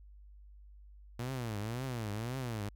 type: tone with vibrato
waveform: sawtooth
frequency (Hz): 116.54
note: A#2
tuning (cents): 0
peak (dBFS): -32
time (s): 1.19-2.69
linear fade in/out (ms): 5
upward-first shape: triangle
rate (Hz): 1.9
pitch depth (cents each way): 260
effects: added 50 Hz sine -52 dBFS peak until 2.75 s